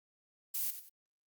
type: noise with echo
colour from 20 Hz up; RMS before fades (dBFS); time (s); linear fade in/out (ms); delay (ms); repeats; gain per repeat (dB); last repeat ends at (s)
violet; -35; 0.54-0.71; 10; 93; 2; -10; 0.896
effects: Opus 48 kbps